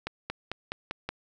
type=accelerating click train; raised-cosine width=0.3 ms; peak=-16 dBFS; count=6; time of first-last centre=0.07-1.09 s; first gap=230 ms; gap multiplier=0.94; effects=none